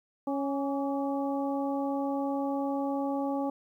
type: harmonic tone with a mistuned harmonic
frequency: 277.2 Hz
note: C#4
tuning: in tune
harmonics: 1 / 2 / 3 / 4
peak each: -30 / -34 / -35 / -43 dBFS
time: 0.27-3.5 s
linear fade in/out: 5 ms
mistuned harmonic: 4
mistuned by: +51 cents
effects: 11-bit